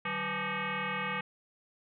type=tone with frequency modulation; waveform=sine; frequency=493.9 Hz; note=B4; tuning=in tune; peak=-31 dBFS; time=0.05-1.21 s; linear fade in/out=5 ms; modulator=342 Hz; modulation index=6.5; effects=none